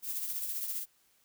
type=noise with tremolo; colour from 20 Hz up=violet; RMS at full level=-34 dBFS; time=0.02-0.86 s; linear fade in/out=50 ms; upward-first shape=triangle; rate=15 Hz; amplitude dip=50%; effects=white hiss -69 dBFS RMS until 1.24 s